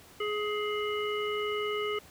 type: harmonic tone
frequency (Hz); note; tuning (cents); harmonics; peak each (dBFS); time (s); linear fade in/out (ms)
419.6; G#4; +18; 1 / 3 / 5 / 7; -31 / -36 / -38 / -39; 0.2-1.99; 5
effects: pink hiss -54 dBFS RMS until 2.1 s + high-pass 60 Hz 12 dB/octave